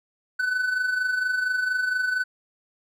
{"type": "tone with amplitude modulation", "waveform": "triangle", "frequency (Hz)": 1503, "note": "F#6", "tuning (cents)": 27, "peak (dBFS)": -18, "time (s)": [0.39, 2.24], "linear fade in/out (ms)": 10, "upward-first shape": "sine", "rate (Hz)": 24.3, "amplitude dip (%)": 55, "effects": []}